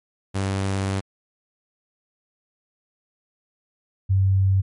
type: tone pair in turn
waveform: sawtooth / sine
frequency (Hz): 97.2 / 96.14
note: G2 / G2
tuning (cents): -14 / -33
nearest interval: unison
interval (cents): 19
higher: first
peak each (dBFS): -18 / -15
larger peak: second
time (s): 0.34-1.01 / 4.09-4.62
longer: first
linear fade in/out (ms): 20
effects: MP3 48 kbps